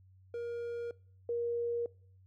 triangle / sine tone pair in turn, 472.4 / 472.4 Hz, A#4 / A#4, +23 / +23 cents, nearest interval unison, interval 0 cents, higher neither, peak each -34 / -31 dBFS, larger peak second, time 0.34-0.91 / 1.29-1.86 s, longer neither, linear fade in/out 2 ms, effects noise-tail reverb RT60 0.5 s tail -24 dB re dry + added 94 Hz sine -58 dBFS peak until 2.26 s

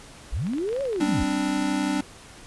sine linear two-way sweep, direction up then down, 34.25 to 568 to 34.25 Hz, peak -24 dBFS, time 0.32-1.24 s, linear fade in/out 10 ms, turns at 0.82 s
clicks, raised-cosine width 0.3 ms, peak -24 dBFS, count 11, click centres 0.468 / 0.535 / 0.583 / 0.69 / 0.729 / 0.764 / 0.808 / 0.854 / 0.93 / 0.961 / 1.01 s
square chord, G suspended fourth, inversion none, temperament equal, 196 / 261.6 / 293.7 Hz, G3 / C4 / D4, 0 / 0 / 0 cents, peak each -30 / -29 / -26 dBFS, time 1-2.01 s, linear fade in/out 5 ms
effects pink hiss -46 dBFS RMS until 2.46 s + resampled to 24000 Hz

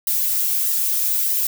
violet noise with flanger, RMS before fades -20 dBFS, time 0.07-1.47 s, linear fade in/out 2 ms, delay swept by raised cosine 1 to 6 ms, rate 1.6 Hz, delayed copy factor +0.7, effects none

